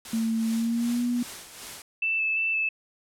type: noise with tremolo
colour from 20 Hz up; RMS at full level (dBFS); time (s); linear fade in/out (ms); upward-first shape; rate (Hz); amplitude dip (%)
white; -38; 0.05-1.82; 2; sine; 2.6; 55
type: tone with pitch glide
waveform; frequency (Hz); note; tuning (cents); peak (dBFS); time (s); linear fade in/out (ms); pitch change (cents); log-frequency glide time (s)
sine; 224.9 to 242.4; A3 to B3; +38 to -32; -23; 0.13-1.23; 5; +130; 0.49-1.02
type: tone with vibrato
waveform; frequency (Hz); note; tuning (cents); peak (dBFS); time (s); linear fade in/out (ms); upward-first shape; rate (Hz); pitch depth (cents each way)
sine; 2637; E7; 0; -23; 2.02-2.69; 5; square; 2.9; 11
effects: low-pass 11000 Hz 12 dB/octave